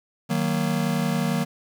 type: chord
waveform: square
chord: D# minor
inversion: none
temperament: just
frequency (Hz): 155.56 / 186.68 / 233.3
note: D#3 / F#3 / A#3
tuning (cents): 0 / +16 / +2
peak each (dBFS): -27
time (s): 0.29-1.45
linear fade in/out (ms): 20
effects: 8-bit